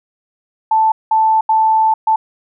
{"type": "tone bursts at uneven times", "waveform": "sine", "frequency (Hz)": 880, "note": "A5", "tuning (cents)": 0, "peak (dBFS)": -9, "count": 4, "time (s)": [[0.71, 0.92], [1.11, 1.41], [1.49, 1.94], [2.07, 2.16]], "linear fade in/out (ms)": 5, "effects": []}